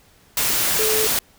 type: tone in noise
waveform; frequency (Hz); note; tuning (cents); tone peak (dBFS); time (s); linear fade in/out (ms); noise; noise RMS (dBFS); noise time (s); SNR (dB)
sine; 434.9; A4; -20; -21; 0.79-1.07; 2; white; -20; 0.37-1.19; -4
effects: pink hiss -54 dBFS RMS until 1.38 s

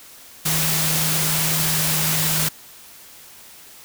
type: tone in noise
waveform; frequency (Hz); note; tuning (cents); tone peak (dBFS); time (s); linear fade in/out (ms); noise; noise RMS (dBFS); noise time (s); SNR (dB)
sine; 157.3; D#3; +19; -25; 0.45-2.49; 10; white; -21; 0.45-2.49; -7
effects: white hiss -44 dBFS RMS until 3.84 s

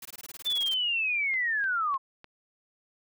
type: noise bursts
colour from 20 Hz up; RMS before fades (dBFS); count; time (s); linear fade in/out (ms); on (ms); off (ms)
white; -42; 14; 0.02-0.742; 5; 33; 20
type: linear sweep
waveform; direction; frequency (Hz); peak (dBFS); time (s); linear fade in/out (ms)
sine; down; 3558 to 1038; -25; 0.45-1.98; 20
type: click train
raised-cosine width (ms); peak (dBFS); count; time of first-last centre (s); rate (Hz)
0.3; -31; 4; 1.34-2.244; 3.32
effects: none

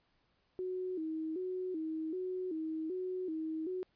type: tone with vibrato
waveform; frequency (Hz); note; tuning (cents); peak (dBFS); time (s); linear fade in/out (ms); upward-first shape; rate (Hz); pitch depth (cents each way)
sine; 342.1; F4; -36; -35; 0.59-3.83; 0; square; 1.3; 130
effects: pink hiss -75 dBFS RMS until 3.95 s + resampled to 11025 Hz

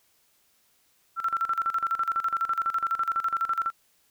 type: tone with tremolo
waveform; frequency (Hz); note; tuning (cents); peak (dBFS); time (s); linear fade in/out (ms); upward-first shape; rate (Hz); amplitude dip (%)
sine; 1347; E6; +37; -22; 1.16-3.72; 50; square; 12; 80
effects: white hiss -66 dBFS RMS until 4.1 s

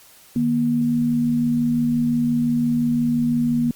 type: tone pair together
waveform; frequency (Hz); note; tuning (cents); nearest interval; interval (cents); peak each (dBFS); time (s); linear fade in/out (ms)
sine; 153.4 / 239.2; D#3 / A#3; -24 / +45; minor sixth; 769; -26 / -17; 0.36-3.71; 2
effects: white hiss -49 dBFS RMS until 3.75 s + Opus 48 kbps

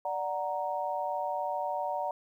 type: chord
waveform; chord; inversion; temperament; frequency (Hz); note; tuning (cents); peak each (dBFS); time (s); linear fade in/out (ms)
sine; D augmented; none; equal; 587.3 / 740 / 932.3; D5 / F#5 / A#5; 0 / 0 / 0; -35 / -34 / -34; 0.05-2.11; 2
effects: 11-bit

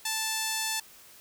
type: tone with band-pass filter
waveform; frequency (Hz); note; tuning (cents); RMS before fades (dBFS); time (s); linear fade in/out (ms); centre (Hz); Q
sawtooth; 880; A5; 0; -31; 0.05-0.8; 5; 7800; 0.66
effects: white hiss -53 dBFS RMS until 1.2 s

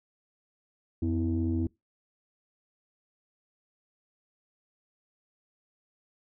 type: tone cluster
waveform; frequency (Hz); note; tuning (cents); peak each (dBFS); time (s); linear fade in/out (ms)
sine; 87.9 / 250.9 / 326.4; F2 / B3 / E4; +12 / +28 / -17; -28 / -30 / -30; 1.02-1.67; 5
effects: noise-tail reverb RT60 0.2 s tail -24 dB re dry + tanh soft clip ceiling -19 dBFS

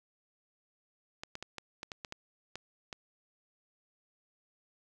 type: clicks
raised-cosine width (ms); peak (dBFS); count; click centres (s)
0.2; -23; 10; 1.235 / 1.354 / 1.426 / 1.583 / 1.831 / 1.918 / 2.048 / 2.124 / 2.556 / 2.928
effects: none

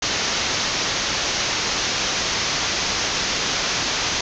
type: low-pass noise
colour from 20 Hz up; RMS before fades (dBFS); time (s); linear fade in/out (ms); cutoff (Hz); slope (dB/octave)
white; -23; 0.02-4.21; 5; 6600; 96
effects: none

